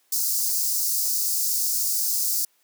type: high-pass noise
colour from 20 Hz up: white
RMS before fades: -24 dBFS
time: 0.12-2.45 s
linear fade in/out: 5 ms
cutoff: 4700 Hz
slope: 48 dB/octave
effects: white hiss -65 dBFS RMS until 2.63 s + high-pass 300 Hz 12 dB/octave